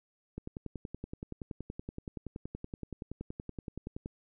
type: click train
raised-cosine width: 3 ms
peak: -26 dBFS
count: 40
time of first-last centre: 0.38-4.059 s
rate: 10.6 Hz
effects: none